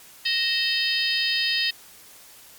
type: harmonic tone with a mistuned harmonic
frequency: 621 Hz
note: D#5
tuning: 3 cents flat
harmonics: 3 / 4 / 5 / 6 / 7 / 8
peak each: -28 / -28 / -28 / -28 / -28 / -28 dBFS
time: 0.25-1.71 s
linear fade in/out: 10 ms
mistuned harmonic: 4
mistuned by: +100 cents
effects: white hiss -48 dBFS RMS until 2.58 s + MP3 96 kbps